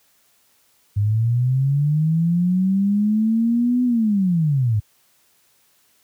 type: linear two-way sweep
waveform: sine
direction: up then down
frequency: 100.1 to 250.9 to 100.1 Hz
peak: -15 dBFS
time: 0.96-4.8 s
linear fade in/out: 10 ms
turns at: 3.84 s
effects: white hiss -60 dBFS RMS until 6.03 s + high-pass 60 Hz 12 dB/octave